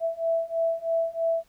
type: beating tone pair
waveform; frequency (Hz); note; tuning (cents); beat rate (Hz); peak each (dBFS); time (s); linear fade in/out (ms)
sine; 659.3 / 662.4; E5 / E5; 0 / +8; 3.1; -27 / -26; 0-1.44; 50
effects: pink hiss -64 dBFS RMS until 1.48 s